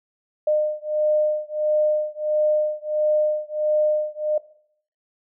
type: beating tone pair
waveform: sine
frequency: 607 / 608.5 Hz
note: D#5 / D#5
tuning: -43 / -39 cents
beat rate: 1.5 Hz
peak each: -22 dBFS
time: 0.47-4.38 s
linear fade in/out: 5 ms
effects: noise-tail reverb RT60 0.6 s tail -18 dB re dry